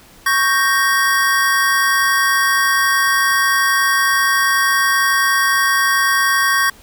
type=chord; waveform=square; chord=G diminished; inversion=second; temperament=equal; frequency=1108.7 / 1568 / 1864.7 Hz; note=Db6 / G6 / Bb6; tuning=0 / 0 / 0 cents; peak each=-18 dBFS; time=0.26-6.7 s; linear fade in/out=5 ms; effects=pink hiss -45 dBFS RMS until 6.82 s